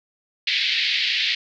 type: band-pass noise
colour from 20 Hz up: white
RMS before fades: -22 dBFS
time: 0.47-1.35 s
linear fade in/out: 5 ms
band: 1900 to 4400 Hz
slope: 48 dB/octave
effects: none